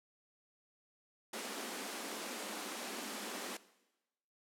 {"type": "high-pass noise", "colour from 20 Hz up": "pink", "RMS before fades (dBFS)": -43, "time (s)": [1.33, 3.57], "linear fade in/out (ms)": 5, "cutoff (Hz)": 200, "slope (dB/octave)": 96, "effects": ["noise-tail reverb RT60 1.0 s tail -18 dB re dry", "low-pass 12000 Hz 12 dB/octave"]}